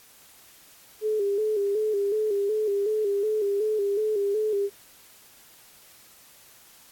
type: tone with vibrato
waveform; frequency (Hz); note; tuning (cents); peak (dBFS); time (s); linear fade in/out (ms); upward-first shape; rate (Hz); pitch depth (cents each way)
sine; 415.5; G#4; +1; -22; 1.01-4.7; 50; square; 2.7; 61
effects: white hiss -53 dBFS RMS until 6.91 s + AAC 64 kbps